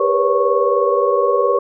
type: tone cluster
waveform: sine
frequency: 399.2 / 478.8 / 498.1 / 562 / 1103 Hz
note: G4 / A#4 / B4 / C#5 / C#6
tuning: +32 / +46 / +15 / +24 / -9 cents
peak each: -19 dBFS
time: 0-1.59 s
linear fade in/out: 5 ms
effects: none